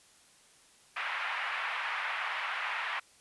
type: band-pass noise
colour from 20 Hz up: white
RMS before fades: -35 dBFS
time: 0.96-3 s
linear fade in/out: 10 ms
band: 850 to 2400 Hz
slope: 24 dB/octave
effects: white hiss -61 dBFS RMS until 3.2 s + resampled to 24000 Hz